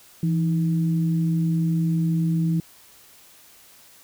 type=tone pair together; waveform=sine; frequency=166 / 313.8 Hz; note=E3 / D#4; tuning=+12 / +15 cents; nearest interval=major seventh; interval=1103 cents; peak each=-19 / -30 dBFS; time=0.23-2.6 s; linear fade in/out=2 ms; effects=white hiss -51 dBFS RMS until 4.03 s